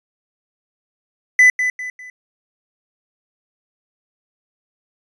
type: tone with echo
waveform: triangle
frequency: 2000 Hz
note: B6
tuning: 21 cents sharp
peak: -5 dBFS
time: 1.39-1.5 s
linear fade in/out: 2 ms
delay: 200 ms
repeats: 3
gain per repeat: -9 dB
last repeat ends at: 2.1 s
effects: resampled to 22050 Hz